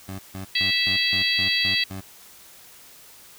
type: tone bursts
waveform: 20% pulse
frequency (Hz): 95.4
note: G2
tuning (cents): -47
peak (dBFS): -27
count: 8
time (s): 0.08-2.01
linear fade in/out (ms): 10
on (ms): 110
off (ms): 150
type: harmonic tone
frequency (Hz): 657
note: E5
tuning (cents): -6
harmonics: 3 / 4 / 5 / 6 / 7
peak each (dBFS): -26 / -26 / -26 / -26 / -26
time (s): 0.55-1.84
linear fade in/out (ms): 5
effects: white hiss -48 dBFS RMS until 3.38 s